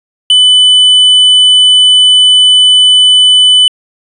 sine tone with tanh clipping, 3000 Hz, F#7, 23 cents sharp, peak -3 dBFS, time 0.3-3.68 s, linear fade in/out 2 ms, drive 5 dB, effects resampled to 24000 Hz

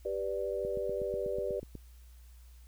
sine chord, G major, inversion none, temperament equal, 392 / 493.9 / 587.3 Hz, G4 / B4 / D5, 0 / 0 / 0 cents, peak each -36 dBFS, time 0.05-1.6 s, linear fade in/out 5 ms
click train, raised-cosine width 3 ms, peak -30 dBFS, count 10, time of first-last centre 0.65-1.753 s, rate 8.16 Hz
effects added 60 Hz sine -51 dBFS peak until 2.67 s + white hiss -66 dBFS RMS until 2.67 s

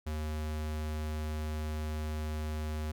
square tone, 76.9 Hz, D#2, 20 cents flat, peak -34 dBFS, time 0.06-2.92 s, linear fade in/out 10 ms, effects none

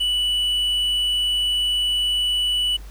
triangle tone, 2960 Hz, F#7, in tune, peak -17 dBFS, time 0-2.77 s, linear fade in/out 10 ms, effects added 50 Hz sine -35 dBFS peak until 2.9 s + pink hiss -49 dBFS RMS until 2.9 s

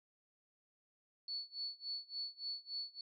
sine tone with tremolo, 4435 Hz, C#8, in tune, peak -38 dBFS, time 1.28-3.01 s, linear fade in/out 2 ms, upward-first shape sine, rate 3.5 Hz, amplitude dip 95%, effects none

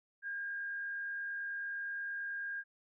sine tone with frequency modulation, 1615 Hz, G#6, 49 cents flat, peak -37 dBFS, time 0.22-2.64 s, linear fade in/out 50 ms, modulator 68.8 Hz, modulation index 0.37, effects none

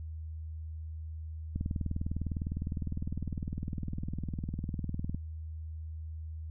click train, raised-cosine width 5 ms, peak -22 dBFS, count 72, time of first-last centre 1.56-5.146 s, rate 19.8 Hz, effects added 79 Hz sine -38 dBFS peak until 6.5 s

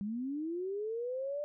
sine linear sweep, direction up, 195 to 595 Hz, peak -34 dBFS, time 0.01-1.44 s, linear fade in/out 0 ms, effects none

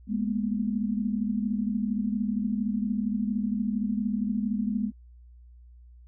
sine tone cluster, 206.9 / 231.2 / 244.2 Hz, G#3 / A#3 / B3, -6 / -14 / -19 cents, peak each -27 / -33 / -31 dBFS, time 0.07-4.92 s, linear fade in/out 50 ms, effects added 60 Hz sine -48 dBFS peak until 6.07 s

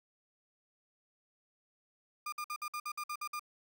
35% pulse tone bursts, 1207 Hz, D6, 47 cents sharp, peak -35 dBFS, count 10, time 2.26-3.395 s, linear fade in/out 5 ms, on 64 ms, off 55 ms, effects none

